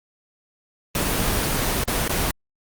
pink noise with dropouts, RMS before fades -22 dBFS, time 0.95-2.31 s, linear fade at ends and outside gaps 2 ms, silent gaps 1.838-1.877 / 2.079-2.094 s, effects Opus 24 kbps

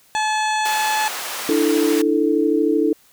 harmonic tone, 861 Hz, A5, 38 cents flat, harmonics 1 / 2 / 3 / 4 / 5 / 7 / 8 / 9 / 10, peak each -19 / -25 / -29 / -31 / -33 / -36 / -37 / -38 / -39 dBFS, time 0.15-1.08 s, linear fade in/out 0 ms
pink high-pass noise, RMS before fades -28 dBFS, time 0.65-2.02 s, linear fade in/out 5 ms, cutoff 740 Hz, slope 12 dB/octave
sine chord, D suspended second, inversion none, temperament equal with one note detuned, 296.6 / 329.6 / 440 Hz, D4 / E4 / A4, +17 / 0 / 0 cents, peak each -19 / -19 / -19 dBFS, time 1.49-2.93 s, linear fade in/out 2 ms
effects white hiss -54 dBFS RMS until 3.12 s

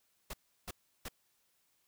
pink noise bursts, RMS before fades -42 dBFS, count 3, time 0.3-1.085 s, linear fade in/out 5 ms, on 35 ms, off 340 ms, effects white hiss -75 dBFS RMS until 1.87 s

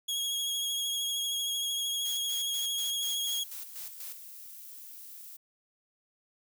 sawtooth tone with vibrato, 3300 Hz, G#7, 12 cents flat, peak -27 dBFS, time 0.08-3.44 s, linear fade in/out 10 ms, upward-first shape sine, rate 13 Hz, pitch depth 24 cents each way
blue noise with tremolo, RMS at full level -42 dBFS, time 2.05-4.18 s, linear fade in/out 5 ms, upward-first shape square, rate 4.1 Hz, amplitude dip 80%
violet noise, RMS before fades -47 dBFS, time 3.03-5.37 s, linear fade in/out 10 ms
effects none

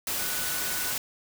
sine tone in noise, 1480 Hz, F#6, in tune, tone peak -38 dBFS, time 0.19-0.92 s, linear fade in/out 2 ms, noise white, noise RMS -30 dBFS, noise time 0.07-0.98 s, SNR -11 dB, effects none

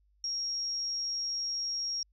sine tone, 5588 Hz, F8, in tune, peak -31 dBFS, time 0.24-2.03 s, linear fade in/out 2 ms, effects added 50 Hz sine -65 dBFS peak until 2.12 s

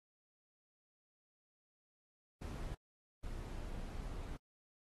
brown noise bursts at uneven times, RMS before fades -44 dBFS, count 2, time 2.41-2.75 / 3.23-4.37 s, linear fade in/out 10 ms, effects AAC 32 kbps

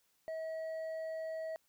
sine tone with hard clipping, 642 Hz, E5, 46 cents flat, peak -39 dBFS, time 0.28-1.56 s, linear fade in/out 0 ms, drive 4 dB, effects white hiss -75 dBFS RMS until 1.68 s

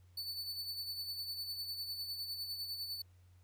45% pulse tone with tremolo, 4489 Hz, C#8, 21 cents sharp, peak -37 dBFS, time 0.17-3.02 s, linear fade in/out 5 ms, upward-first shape sine, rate 9.9 Hz, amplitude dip 50%, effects added 90 Hz sine -60 dBFS peak until 3.43 s + pink hiss -75 dBFS RMS until 3.43 s

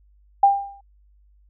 sine tone with exponential decay, 797 Hz, G5, 28 cents sharp, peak -8 dBFS, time 0.43-0.81 s, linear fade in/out 5 ms, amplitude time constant 82 ms, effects added 50 Hz sine -53 dBFS peak until 1.49 s

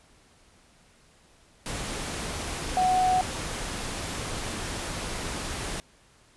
sine tone in noise, 740 Hz, F#5, in tune, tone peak -20 dBFS, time 2.77-3.21 s, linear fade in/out 0 ms, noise pink, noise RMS -33 dBFS, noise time 1.66-5.8 s, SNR +10 dB, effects pink hiss -59 dBFS RMS until 6.36 s + resampled to 24000 Hz

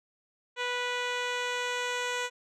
10% pulse tone with low-pass filter sweep, 491.7 Hz, B4, 8 cents flat, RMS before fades -32 dBFS, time 0.56-2.3 s, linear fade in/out 50 ms, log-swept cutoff 4200 to 6400 Hz, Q 1.2, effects none

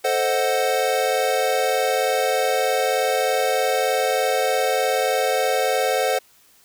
square chord, A diminished seventh, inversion none, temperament equal, 440 / 523.3 / 622.3 / 740 Hz, A4 / C5 / Eb5 / Gb5, 0 / 0 / 0 / 0 cents, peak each -26 / -23 / -28 / -24 dBFS, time 0.04-6.19 s, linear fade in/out 10 ms, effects white hiss -55 dBFS RMS until 6.64 s

